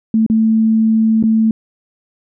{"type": "tone with dropouts", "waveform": "sine", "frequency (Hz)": 221.6, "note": "A3", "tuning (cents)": 13, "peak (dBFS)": -9, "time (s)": [0.14, 1.51], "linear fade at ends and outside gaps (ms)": 2, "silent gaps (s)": [[0.264, 0.299], [1.227, 1.237]], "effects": []}